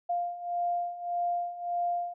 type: beating tone pair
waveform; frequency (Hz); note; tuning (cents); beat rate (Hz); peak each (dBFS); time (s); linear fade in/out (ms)
sine; 698.5 / 700.2; F5 / F5; 0 / +4; 1.7; -34 / -30; 0.09-2.14; 10
effects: none